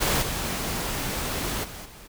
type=noise with level steps; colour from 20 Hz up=pink; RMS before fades=-23 / -29 / -39 / -46 dBFS; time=0-2.08 s; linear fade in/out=20 ms; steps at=0.21 / 1.63 / 1.84 s; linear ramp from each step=20 ms; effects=none